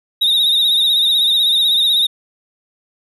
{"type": "tone with vibrato", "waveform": "triangle", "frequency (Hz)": 3729, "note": "A#7", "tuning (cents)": 0, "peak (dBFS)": -10, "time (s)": [0.21, 2.07], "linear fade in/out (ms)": 10, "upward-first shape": "sine", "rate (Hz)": 16, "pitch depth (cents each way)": 63, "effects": []}